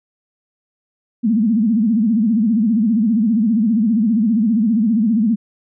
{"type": "tone with vibrato", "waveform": "sine", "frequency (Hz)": 220.6, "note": "A3", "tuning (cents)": 5, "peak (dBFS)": -12, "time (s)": [1.23, 5.36], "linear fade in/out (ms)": 20, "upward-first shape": "sine", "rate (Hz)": 15, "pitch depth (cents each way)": 160, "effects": []}